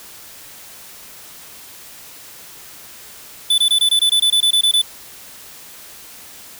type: tone bursts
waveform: square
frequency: 3491 Hz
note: A7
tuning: 14 cents flat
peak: -12 dBFS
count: 13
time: 3.5-4.817 s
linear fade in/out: 5 ms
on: 81 ms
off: 22 ms
effects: white hiss -39 dBFS RMS until 6.59 s